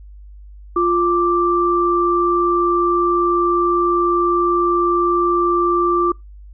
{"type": "tone pair together", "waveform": "sine", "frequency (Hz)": [349.2, 1174.7], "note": ["F4", "D6"], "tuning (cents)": [0, 0], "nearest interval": "octave + major sixth", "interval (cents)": 2100, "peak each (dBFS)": -16, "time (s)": [0.76, 6.12], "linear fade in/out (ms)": 5, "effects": ["noise-tail reverb RT60 0.2 s tail -25 dB re dry", "added 50 Hz sine -36 dBFS peak until 6.53 s"]}